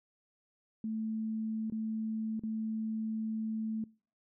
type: tone with dropouts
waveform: sine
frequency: 220 Hz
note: A3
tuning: in tune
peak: -33 dBFS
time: 0.84-3.84 s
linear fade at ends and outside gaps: 2 ms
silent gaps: 1.7-1.722 / 2.395-2.435 s
effects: noise-tail reverb RT60 0.4 s tail -24 dB re dry